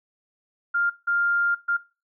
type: tone bursts at uneven times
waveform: sine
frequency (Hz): 1400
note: F6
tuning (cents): +4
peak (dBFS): -20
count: 3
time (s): 0.74-0.9 / 1.07-1.55 / 1.68-1.77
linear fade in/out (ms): 10
effects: noise-tail reverb RT60 0.3 s tail -19 dB re dry